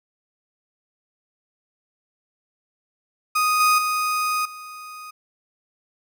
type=tone with level steps; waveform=35% pulse; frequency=1244.5 Hz; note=D#6; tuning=in tune; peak=-16 / -13 / -19 / -34 dBFS; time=3.35-5.11 s; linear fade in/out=10 ms; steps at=3.6 / 3.78 / 4.45 s; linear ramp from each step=5 ms; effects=none